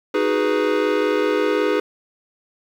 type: chord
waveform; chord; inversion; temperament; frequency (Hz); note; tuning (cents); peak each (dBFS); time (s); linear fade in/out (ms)
square; G# minor seventh; second; equal; 311.1 / 370 / 415.3 / 493.9; D#4 / F#4 / G#4 / B4; 0 / 0 / 0 / 0; -24 / -27 / -21 / -23; 0.14-1.8; 5
effects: low-pass 3000 Hz 12 dB/octave + 8-bit